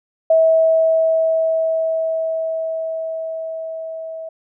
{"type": "tone with level ramp", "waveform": "sine", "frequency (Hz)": 647, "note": "E5", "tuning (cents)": -32, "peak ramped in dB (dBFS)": [-9, -27], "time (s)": [0.3, 4.29], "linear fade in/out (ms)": 5, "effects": []}